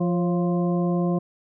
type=harmonic tone with a mistuned harmonic; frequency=174.61 Hz; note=F3; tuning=in tune; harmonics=1 / 2 / 3 / 4 / 6; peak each=-21 / -27 / -31 / -33 / -37 dBFS; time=0-1.19 s; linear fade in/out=10 ms; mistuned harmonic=3; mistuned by=+55 cents; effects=none